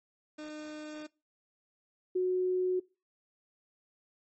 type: tone pair in turn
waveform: 30% pulse / sine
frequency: 304.4 / 367.2 Hz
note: D#4 / F#4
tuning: -38 / -13 cents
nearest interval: minor third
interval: 325 cents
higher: second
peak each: -38 / -26 dBFS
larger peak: second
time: 0.38-1.07 / 2.15-2.8 s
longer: first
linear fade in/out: 10 ms
effects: noise-tail reverb RT60 0.3 s tail -23 dB re dry + MP3 32 kbps